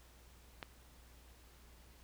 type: click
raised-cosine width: 0.3 ms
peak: -26 dBFS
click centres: 0.628 s
effects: added 60 Hz sine -60 dBFS peak until 2.03 s + pink hiss -64 dBFS RMS until 2.03 s